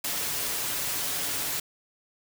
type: noise with comb filter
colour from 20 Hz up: white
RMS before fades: -30 dBFS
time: 0.04-1.6 s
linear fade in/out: 5 ms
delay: 7 ms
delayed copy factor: +0.5
effects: none